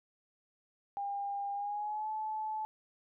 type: tone with pitch glide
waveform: sine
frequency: 803 to 865.6 Hz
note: G5 to A5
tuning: +41 to -29 cents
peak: -34 dBFS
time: 0.97-2.65 s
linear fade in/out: 0 ms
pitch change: +130 cents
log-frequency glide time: 1.53-2.09 s
effects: none